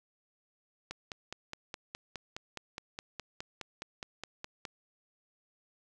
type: click train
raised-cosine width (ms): 0.2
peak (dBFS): -22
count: 19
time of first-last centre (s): 0.91-4.652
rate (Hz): 4.81
effects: none